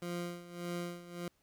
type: tone with tremolo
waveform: 20% pulse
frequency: 174.3 Hz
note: F3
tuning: 3 cents flat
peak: -31 dBFS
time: 0.02-1.28 s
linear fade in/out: 2 ms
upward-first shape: sine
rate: 1.7 Hz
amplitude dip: 80%
effects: pink hiss -74 dBFS RMS until 1.42 s

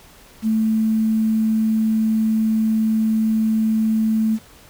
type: tone with quantisation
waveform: sine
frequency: 220 Hz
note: A3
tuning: in tune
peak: -15 dBFS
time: 0.42-4.39 s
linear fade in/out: 50 ms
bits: 7
effects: pink hiss -47 dBFS RMS until 4.69 s

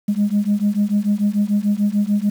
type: beating tone pair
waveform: sine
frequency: 202.4 / 209.2 Hz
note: G#3 / G#3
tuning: -44 / +13 cents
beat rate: 6.8 Hz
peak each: -17 dBFS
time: 0.08-2.3 s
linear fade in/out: 10 ms
effects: tanh soft clip ceiling -10 dBFS + 7-bit

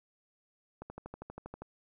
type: click train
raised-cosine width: 1 ms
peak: -29 dBFS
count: 11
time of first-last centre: 0.82-1.62 s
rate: 12.5 Hz
effects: none

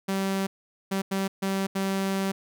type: tone bursts at uneven times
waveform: sawtooth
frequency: 193.7 Hz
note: G3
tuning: 20 cents flat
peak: -21 dBFS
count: 5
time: 0.08-0.47 / 0.91-1.02 / 1.11-1.28 / 1.42-1.67 / 1.75-2.32 s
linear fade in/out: 10 ms
effects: none

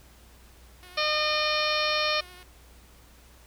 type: tone with vibrato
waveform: 5% pulse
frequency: 360.9 Hz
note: F#4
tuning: 43 cents flat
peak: -36 dBFS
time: 0.83-2.43 s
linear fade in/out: 0 ms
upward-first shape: triangle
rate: 11 Hz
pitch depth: 24 cents each way
type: harmonic tone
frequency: 608 Hz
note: D#5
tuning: 40 cents flat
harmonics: 1 / 2 / 3 / 4 / 5 / 6 / 7 / 8 / 9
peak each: -30 / -30 / -34 / -30 / -34 / -34 / -32 / -38 / -35 dBFS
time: 0.97-2.21 s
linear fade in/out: 10 ms
effects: added 60 Hz sine -53 dBFS peak until 3.46 s + pink hiss -56 dBFS RMS until 3.46 s

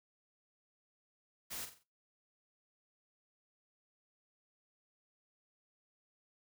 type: noise with echo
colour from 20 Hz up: white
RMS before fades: -43 dBFS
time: 1.5-1.66 s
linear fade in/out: 20 ms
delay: 45 ms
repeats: 4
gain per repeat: -8 dB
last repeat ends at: 1.84 s
effects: noise-tail reverb RT60 0.3 s tail -21 dB re dry

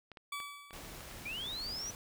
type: clicks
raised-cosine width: 0.3 ms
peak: -33 dBFS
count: 8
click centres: 0.117 / 0.172 / 0.402 / 0.708 / 0.764 / 0.848 / 1.007 / 1.113 s
type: tone with exponential decay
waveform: 20% pulse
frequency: 1147 Hz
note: D6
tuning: 41 cents flat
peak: -32 dBFS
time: 0.32-1.15 s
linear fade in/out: 5 ms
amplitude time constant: 180 ms
type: noise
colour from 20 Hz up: pink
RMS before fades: -48 dBFS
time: 0.73-1.95 s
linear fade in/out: 0 ms
type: linear sweep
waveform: sine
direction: up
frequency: 2288 to 5970 Hz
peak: -38 dBFS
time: 1.25-1.91 s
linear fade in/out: 10 ms
effects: none

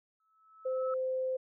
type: tone with exponential growth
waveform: sine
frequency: 1303 Hz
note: E6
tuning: 20 cents flat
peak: -35 dBFS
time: 0.2-0.94 s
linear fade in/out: 2 ms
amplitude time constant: 160 ms
type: tone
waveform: sine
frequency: 518 Hz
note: C5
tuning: 17 cents flat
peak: -30 dBFS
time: 0.65-1.37 s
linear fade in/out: 10 ms
effects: none

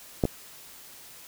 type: clicks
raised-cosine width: 2 ms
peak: -8 / -12 dBFS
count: 2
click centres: 0.238 / 0.253 s
effects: white hiss -48 dBFS RMS until 1.27 s

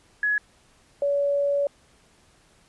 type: tone pair in turn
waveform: sine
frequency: 1686 / 567.7 Hz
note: G#6 / C#5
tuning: +26 / +41 cents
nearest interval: octave + perfect fifth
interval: 1885 cents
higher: first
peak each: -20 dBFS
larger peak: neither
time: 0.23-0.38 / 1.02-1.67 s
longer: second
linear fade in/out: 2 ms
effects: pink hiss -59 dBFS RMS until 2.68 s + resampled to 24000 Hz

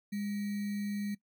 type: tone with sample-and-hold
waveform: sine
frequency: 204.2 Hz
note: G#3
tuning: 29 cents flat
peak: -32 dBFS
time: 0.12-1.15 s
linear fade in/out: 10 ms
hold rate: 2100 Hz
effects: noise-tail reverb RT60 0.1 s tail -20 dB re dry + MP3 96 kbps

